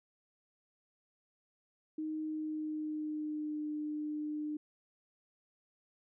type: tone with pitch glide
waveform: sine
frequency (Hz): 311.1 to 301.4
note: D#4 to D4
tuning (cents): 0 to +45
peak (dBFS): -35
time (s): 1.98-4.57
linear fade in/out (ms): 5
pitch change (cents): -55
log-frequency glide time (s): 2.21-3.67
effects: none